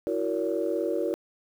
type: chord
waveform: sine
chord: F# dominant seventh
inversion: third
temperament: equal with one note detuned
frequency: 329.6 / 370 / 466.2 / 569 Hz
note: E4 / F#4 / A#4 / C#5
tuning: 0 / 0 / 0 / +45 cents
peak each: -30 dBFS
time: 0.07-1.14 s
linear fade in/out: 0 ms
effects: tanh soft clip ceiling -16 dBFS + 9-bit